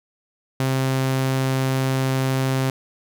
sawtooth tone, 132.3 Hz, C3, 20 cents sharp, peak -15 dBFS, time 0.6-2.7 s, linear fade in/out 2 ms, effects none

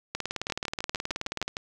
two click trains, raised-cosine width 0.2 ms, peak -14 / -13 dBFS, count 8 / 26, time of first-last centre 0.5-1.569 / 0.15-1.48 s, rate 6.55 / 18.8 Hz, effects none

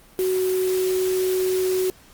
sine tone in noise, 371.9 Hz, F#4, 9 cents sharp, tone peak -19 dBFS, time 0.19-1.9 s, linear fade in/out 0 ms, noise white, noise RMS -33 dBFS, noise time 0.19-1.9 s, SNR +11 dB, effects pink hiss -51 dBFS RMS until 2.13 s + Opus 32 kbps

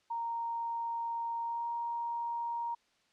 sine tone with pitch glide, 929 to 937.6 Hz, A#5 to A#5, -6 to +10 cents, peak -33 dBFS, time 0.1-2.75 s, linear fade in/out 10 ms, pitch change +16 cents, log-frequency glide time 1.42-1.67 s, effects white hiss -71 dBFS RMS until 3.12 s + low-pass 5000 Hz 12 dB/octave

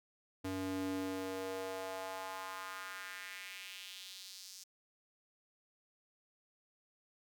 square tone with high-pass filter sweep, 94.6 Hz, F#2, 39 cents sharp, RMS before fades -43 dBFS, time 0.44-4.64 s, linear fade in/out 10 ms, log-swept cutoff 190 to 5700 Hz, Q 2.3, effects none

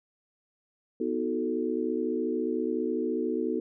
sine chord, B dominant seventh, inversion none, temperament equal with one note detuned, 246.9 / 315.7 / 370 / 440 Hz, B3 / D#4 / F#4 / A4, 0 / +25 / 0 / 0 cents, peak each -32 dBFS, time 1-3.6 s, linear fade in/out 5 ms, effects none

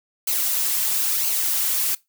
blue noise with flanger, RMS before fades -22 dBFS, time 0.27-1.95 s, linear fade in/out 5 ms, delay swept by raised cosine 0.55 to 4.45 ms, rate 1 Hz, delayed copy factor -0.6, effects noise-tail reverb RT60 0.2 s tail -21 dB re dry

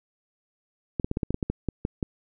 clicks, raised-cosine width 3 ms, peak -13 dBFS, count 12, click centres 0.998 / 1.045 / 1.114 / 1.171 / 1.232 / 1.306 / 1.344 / 1.428 / 1.5 / 1.687 / 1.851 / 2.028 s, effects none

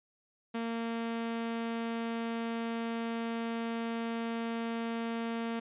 sawtooth tone, 230 Hz, A#3, 23 cents flat, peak -29 dBFS, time 0.54-5.6 s, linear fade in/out 10 ms, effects resampled to 8000 Hz

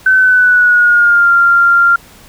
sine tone with pitch glide, 1524 to 1389.5 Hz, G6 to F6, -49 to -9 cents, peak -5 dBFS, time 0.06-1.96 s, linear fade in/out 5 ms, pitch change -160 cents, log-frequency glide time 0.17-1.31 s, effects pink hiss -40 dBFS RMS until 2.28 s

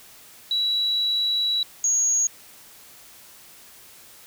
sine tone pair in turn, 3915 / 6639 Hz, B7 / G#8, -16 / -2 cents, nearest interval major sixth, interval 914 cents, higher second, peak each -20 / -18 dBFS, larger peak second, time 0.51-1.63 / 1.84-2.27 s, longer first, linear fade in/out 2 ms, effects white hiss -48 dBFS RMS until 4.26 s

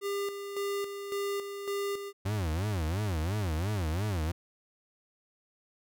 square tone with tremolo, 400.9 Hz, G4, 39 cents sharp, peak -31 dBFS, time 0.01-2.13 s, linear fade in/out 50 ms, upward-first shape square, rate 1.8 Hz, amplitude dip 55%
40% pulse tone with vibrato, 91.1 Hz, F#2, 26 cents flat, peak -28 dBFS, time 2.25-4.32 s, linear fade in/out 10 ms, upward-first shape sine, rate 2.9 Hz, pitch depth 290 cents each way
effects none

